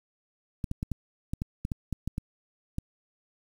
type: clicks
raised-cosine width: 5 ms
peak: -18 dBFS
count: 12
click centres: 0.642 / 0.714 / 0.829 / 0.917 / 1.335 / 1.419 / 1.651 / 1.718 / 1.927 / 2.076 / 2.181 / 2.784 s
effects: 8-bit